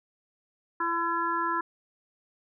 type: harmonic tone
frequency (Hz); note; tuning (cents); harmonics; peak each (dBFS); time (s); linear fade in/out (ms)
337.6; E4; +41; 1 / 3 / 4 / 5; -35 / -28 / -31 / -34; 0.8-1.61; 5
effects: none